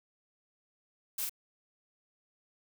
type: noise with echo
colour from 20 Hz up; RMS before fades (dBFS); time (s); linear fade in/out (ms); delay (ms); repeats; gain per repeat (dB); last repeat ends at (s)
blue; -35; 1.18-1.25; 5; 45; 1; -2; 1.295
effects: none